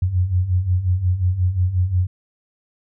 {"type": "beating tone pair", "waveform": "sine", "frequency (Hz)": [87.31, 92.91], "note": ["F2", "F#2"], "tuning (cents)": [0, 8], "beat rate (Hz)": 5.6, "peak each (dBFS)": [-22, -17], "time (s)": [0.02, 2.07], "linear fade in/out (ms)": 5, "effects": []}